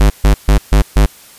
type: tone bursts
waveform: square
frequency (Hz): 50.9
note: G#1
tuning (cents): -34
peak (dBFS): -6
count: 5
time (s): 0-1.06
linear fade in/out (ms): 5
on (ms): 100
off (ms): 140
effects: white hiss -40 dBFS RMS until 1.38 s + resampled to 32000 Hz